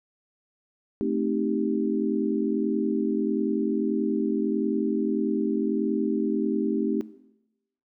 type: chord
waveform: sine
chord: A half-diminished seventh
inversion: none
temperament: equal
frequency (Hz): 220 / 261.6 / 311.1 / 392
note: A3 / C4 / Eb4 / G4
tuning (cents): 0 / 0 / 0 / 0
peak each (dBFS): -29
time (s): 1.01-7.01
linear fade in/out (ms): 0
effects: noise-tail reverb RT60 0.9 s tail -17 dB re dry